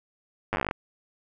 slowing click train, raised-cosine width 0.5 ms, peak -12 dBFS, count 13, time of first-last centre 0.53-0.711 s, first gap 9 ms, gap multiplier 1.09, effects none

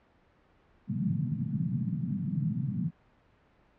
pink band-pass noise, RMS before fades -31 dBFS, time 0.87-2.91 s, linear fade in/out 50 ms, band 120 to 220 Hz, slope 48 dB/octave, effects pink hiss -64 dBFS RMS until 3.78 s + low-pass 2000 Hz 12 dB/octave

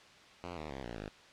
5% pulse tone with pitch steps, 88 / 77.05 / 67.47 / 59.07 / 51.72 Hz, F2 / D#2 / C#2 / A#1 / G#1, +14 / -16 / -46 / +24 / -6 cents, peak -30 dBFS, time 0.44-1.09 s, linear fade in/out 0 ms, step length 130 ms, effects white hiss -57 dBFS RMS until 1.32 s + low-pass 4000 Hz 12 dB/octave

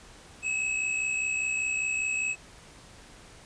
square tone pair together, 2572 / 2637 Hz, E7 / E7, -43 / 0 cents, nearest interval unison, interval 43 cents, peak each -28 / -36 dBFS, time 0.42-2.36 s, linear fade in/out 50 ms, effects pink hiss -51 dBFS RMS until 3.45 s + resampled to 22050 Hz

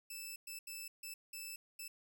10% pulse tone bursts at uneven times, 2635 Hz, E7, 1 cent flat, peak -36 dBFS, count 6, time 0.1-0.36 / 0.47-0.59 / 0.67-0.88 / 1.03-1.14 / 1.33-1.56 / 1.79-1.88 s, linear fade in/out 5 ms, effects none

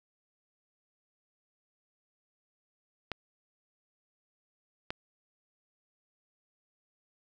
clicks, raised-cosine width 0.3 ms, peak -18 dBFS, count 2, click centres 3.117 / 4.905 s, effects none

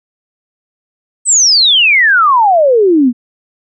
sine exponential sweep, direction down, 8372 to 230.3 Hz, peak -5 dBFS, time 1.25-3.13 s, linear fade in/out 50 ms, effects none

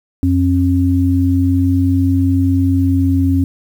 sine tone pair together, 90.1 / 270 Hz, F#2 / C#4, -45 / -45 cents, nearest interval octave + perfect fifth, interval 1900 cents, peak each -13 dBFS, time 0.23-3.44 s, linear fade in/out 0 ms, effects 7-bit

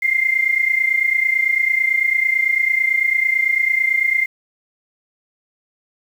sine tone pair together, 2080 / 2109 Hz, C7 / C7, -11 / +13 cents, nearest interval unison, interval 24 cents, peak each -19 / -16 dBFS, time 0.02-4.26 s, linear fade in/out 10 ms, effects 7-bit

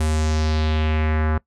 square tone with low-pass filter sweep, 77.78 Hz, D#2, in tune, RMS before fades -20 dBFS, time 0-1.38 s, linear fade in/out 5 ms, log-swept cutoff 9800 to 1400 Hz, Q 2.2, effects noise-tail reverb RT60 0.1 s tail -21 dB re dry

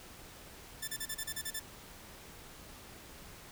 5% pulse tone bursts, 1766 Hz, A6, 6 cents sharp, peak -25 dBFS, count 9, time 0.82-1.598 s, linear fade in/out 10 ms, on 58 ms, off 32 ms, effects pink hiss -52 dBFS RMS until 3.51 s

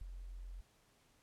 sine tone with ADSR envelope, 44.16 Hz, F1, 20 cents sharp, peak -39 dBFS, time 0.01-0.61 s, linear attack 5 ms, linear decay 11 ms, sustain -6 dB, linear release 6 ms, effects pink hiss -71 dBFS RMS until 1.22 s + low-pass 12000 Hz 12 dB/octave

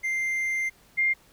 triangle / sine tone pair in turn, 2093 / 2111 Hz, C7 / C7, 0 / +15 cents, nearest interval unison, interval 15 cents, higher second, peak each -23 / -20 dBFS, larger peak second, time 0.03-0.7 / 0.97-1.14 s, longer first, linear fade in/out 20 ms, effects pink hiss -58 dBFS RMS until 1.32 s

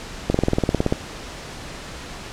slowing click train, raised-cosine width 2 ms, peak -4 dBFS, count 13, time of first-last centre 0.3-0.924 s, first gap 44 ms, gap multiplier 1.03, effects pink hiss -35 dBFS RMS until 2.32 s + low-pass 7000 Hz 12 dB/octave

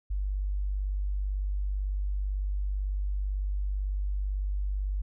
sine tone, 49 Hz, G1, in tune, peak -27 dBFS, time 0.1-5.02 s, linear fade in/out 10 ms, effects none

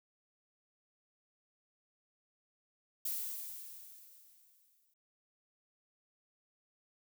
violet noise with exponential decay, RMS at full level -36 dBFS, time 3.05-4.94 s, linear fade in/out 5 ms, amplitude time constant 410 ms, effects none

